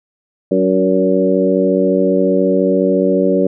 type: harmonic tone with a mistuned harmonic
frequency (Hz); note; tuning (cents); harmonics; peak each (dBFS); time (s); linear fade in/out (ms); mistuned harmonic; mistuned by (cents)
94.4; F#2; +35; 2 / 3 / 4 / 5 / 6; -17 / -17 / -17 / -17 / -17; 0.51-3.47; 5; 4; -22
effects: none